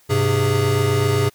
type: tone cluster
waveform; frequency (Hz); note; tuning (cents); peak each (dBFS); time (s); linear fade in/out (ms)
square; 101.6 / 129.4 / 411.9; G#2 / C3 / G#4; -38 / -19 / -14; -21; 0.09-1.3; 20
effects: white hiss -55 dBFS RMS until 1.34 s